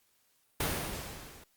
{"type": "noise with level ramp", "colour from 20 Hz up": "pink", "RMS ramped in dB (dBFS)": [-29, -54], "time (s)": [0.6, 1.44], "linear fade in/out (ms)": 5, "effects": ["white hiss -71 dBFS RMS until 1.56 s", "Opus 48 kbps"]}